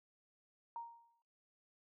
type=tone with exponential decay; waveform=sine; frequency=932.3 Hz; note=A#5; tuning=in tune; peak=-40 dBFS; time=0.76-1.22 s; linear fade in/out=1 ms; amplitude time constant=100 ms; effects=noise-tail reverb RT60 0.6 s tail -22 dB re dry